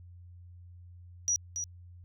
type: tone with echo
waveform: sine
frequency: 5810 Hz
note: F#8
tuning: 32 cents flat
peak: -25 dBFS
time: 1.28-1.36 s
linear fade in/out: 0 ms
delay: 280 ms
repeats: 1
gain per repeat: -7 dB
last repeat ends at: 1.64 s
effects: added 88 Hz sine -48 dBFS peak until 2.04 s